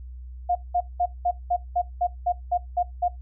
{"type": "tone bursts", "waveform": "sine", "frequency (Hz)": 710, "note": "F5", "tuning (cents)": 28, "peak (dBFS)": -19, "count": 11, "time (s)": [0.49, 3.083], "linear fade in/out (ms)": 10, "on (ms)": 63, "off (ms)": 190, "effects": ["noise-tail reverb RT60 0.2 s tail -21 dB re dry", "added 62 Hz sine -36 dBFS peak until 3.21 s"]}